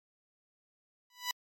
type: tone with exponential growth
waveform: 10% pulse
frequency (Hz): 987.8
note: B5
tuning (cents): 0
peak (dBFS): -20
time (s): 1.1-1.31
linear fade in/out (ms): 2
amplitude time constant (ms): 44
effects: MP3 64 kbps